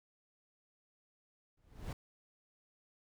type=noise with exponential growth; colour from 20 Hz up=brown; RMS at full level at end=-36 dBFS; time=1.57-1.93 s; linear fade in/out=5 ms; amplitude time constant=77 ms; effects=none